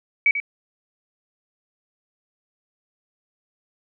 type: tone with echo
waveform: sine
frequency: 2275 Hz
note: C#7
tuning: 44 cents sharp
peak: -13 dBFS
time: 0.26-0.31 s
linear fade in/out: 2 ms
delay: 91 ms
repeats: 1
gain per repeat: -9 dB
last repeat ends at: 0.401 s
effects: none